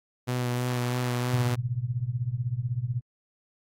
sawtooth tone with vibrato, 123.47 Hz, B2, in tune, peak -22 dBFS, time 0.27-1.56 s, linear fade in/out 20 ms, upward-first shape sine, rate 3.1 Hz, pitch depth 20 cents each way
sine tone with tremolo, 121.6 Hz, B2, 26 cents flat, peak -22 dBFS, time 1.33-3.01 s, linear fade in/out 10 ms, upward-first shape triangle, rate 16 Hz, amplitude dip 95%
effects AAC 48 kbps

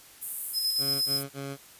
white high-pass noise, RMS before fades -33 dBFS, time 0.21-1.24 s, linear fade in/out 20 ms, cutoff 8600 Hz, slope 48 dB/octave
sine tone with tremolo, 5100 Hz, D#8, 42 cents sharp, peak -24 dBFS, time 0.53-1.22 s, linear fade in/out 50 ms, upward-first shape square, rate 8.6 Hz, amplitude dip 40%
15% pulse tone bursts, 138.59 Hz, C#3, in tune, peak -28 dBFS, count 3, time 0.78-1.574 s, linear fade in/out 50 ms, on 240 ms, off 37 ms
effects white hiss -52 dBFS RMS until 1.79 s + resampled to 32000 Hz

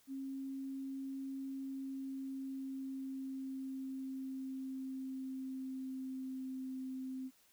sine tone with pitch glide, 269.5 to 260.8 Hz, C#4 to C4, -49 to -5 cents, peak -40 dBFS, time 0.07-7.31 s, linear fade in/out 50 ms, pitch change -56 cents, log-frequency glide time 1.52-6.77 s, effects white hiss -69 dBFS RMS until 7.52 s

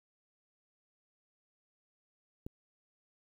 click, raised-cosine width 3 ms, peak -28 dBFS, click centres 2.465 s, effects 10-bit

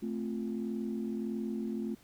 sine chord, F major, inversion first, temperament equal, 220 / 261.6 / 349.2 Hz, A3 / C4 / F4, 0 / 0 / 0 cents, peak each -34 / -39 / -39 dBFS, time 0.02-1.95 s, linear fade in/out 10 ms, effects tanh soft clip ceiling -25 dBFS + pink hiss -62 dBFS RMS until 2.03 s

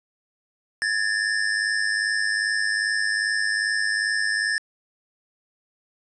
square tone pair together, 1697.5 / 1800 Hz, G#6 / A6, +37 / +39 cents, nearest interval minor second, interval 102 cents, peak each -25 dBFS, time 0.82-4.58 s, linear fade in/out 0 ms, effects resampled to 24000 Hz + 10-bit

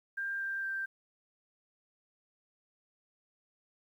sine tone with pitch steps, 1593 / 1582.9 / 1572.9 Hz, G6 / G6 / G6, +27 / +16 / +5 cents, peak -33 dBFS, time 0.17-0.86 s, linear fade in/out 10 ms, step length 230 ms, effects 11-bit

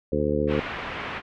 harmonic tone, 74.2 Hz, D2, 18 cents sharp, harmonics 1 / 2 / 3 / 4 / 5 / 6 / 7, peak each -31 / -31 / -29 / -29 / -30 / -27 / -28 dBFS, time 0.12-0.6 s, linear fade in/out 5 ms
white low-pass noise, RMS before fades -33 dBFS, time 0.47-1.22 s, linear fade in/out 50 ms, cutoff 2500 Hz, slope 24 dB/octave
effects none

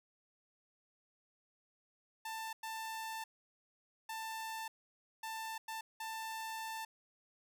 sawtooth tone bursts at uneven times, 889 Hz, A5, 18 cents sharp, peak -37 dBFS, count 6, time 2.25-2.53 / 2.63-3.24 / 4.09-4.68 / 5.23-5.58 / 5.68-5.81 / 6-6.85 s, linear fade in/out 5 ms, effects none

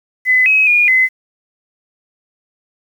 sine tone with pitch steps, 2017 / 2550 / 2435 / 2039 Hz, B6 / D#7 / D#7 / C7, +36 / +42 / -38 / -45 cents, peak -8 dBFS, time 0.25-1.09 s, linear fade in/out 50 ms, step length 210 ms, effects 7-bit

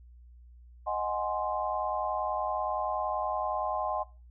sine chord, Ab dominant seventh, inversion second, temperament equal, 622.3 / 740 / 830.6 / 1046.5 Hz, Eb5 / Gb5 / Ab5 / C6, 0 / 0 / 0 / 0 cents, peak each -34 dBFS, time 0.86-4.04 s, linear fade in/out 20 ms, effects noise-tail reverb RT60 0.3 s tail -19 dB re dry + added 60 Hz sine -50 dBFS peak until 4.3 s

